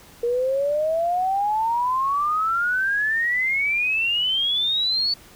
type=exponential sweep; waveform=sine; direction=up; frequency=468.4 to 4502 Hz; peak=-19 dBFS; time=0.23-5.14 s; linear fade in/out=5 ms; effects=pink hiss -48 dBFS RMS until 5.35 s